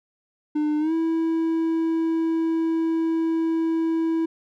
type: tone with pitch glide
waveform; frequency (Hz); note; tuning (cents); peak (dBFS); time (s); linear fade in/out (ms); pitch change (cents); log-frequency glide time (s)
triangle; 301.1 to 326.5; D4 to E4; +43 to -17; -18; 0.55-4.26; 10; +140; 0.79-0.93
effects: none